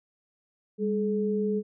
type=tone pair together; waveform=sine; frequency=201.4 / 426.4 Hz; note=G3 / G#4; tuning=+47 / +46 cents; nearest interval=octave + minor second; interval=1299 cents; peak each=-27 dBFS; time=0.78-1.63 s; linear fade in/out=50 ms; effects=none